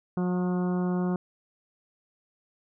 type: harmonic tone with a mistuned harmonic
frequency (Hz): 180.3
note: F#3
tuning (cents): -45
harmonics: 1 / 2 / 3 / 4 / 5 / 6 / 7 / 8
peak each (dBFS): -25 / -32 / -41 / -40 / -44 / -44 / -46 / -48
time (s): 0.17-1.16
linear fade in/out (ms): 2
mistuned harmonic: 7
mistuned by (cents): -21
effects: none